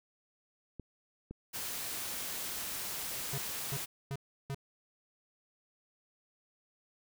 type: clicks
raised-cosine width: 3 ms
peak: -30 dBFS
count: 2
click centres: 0.797 / 1.31 s
type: noise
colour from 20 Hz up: white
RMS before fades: -39 dBFS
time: 1.53-3.86 s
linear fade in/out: 20 ms
type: tone bursts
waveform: square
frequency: 138 Hz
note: C#3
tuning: 7 cents flat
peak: -36 dBFS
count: 4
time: 3.33-4.546 s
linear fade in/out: 2 ms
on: 49 ms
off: 340 ms
effects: none